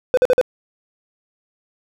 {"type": "tone bursts", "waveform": "triangle", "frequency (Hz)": 505, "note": "B4", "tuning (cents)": 39, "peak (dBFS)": -8, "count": 4, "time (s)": [0.14, 0.413], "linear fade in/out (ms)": 0, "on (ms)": 33, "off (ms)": 47, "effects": []}